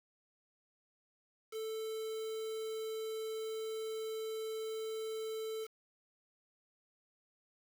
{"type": "tone with quantisation", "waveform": "triangle", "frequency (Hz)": 440.8, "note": "A4", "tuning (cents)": 3, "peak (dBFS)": -36, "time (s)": [1.51, 5.68], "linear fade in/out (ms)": 50, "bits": 8, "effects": []}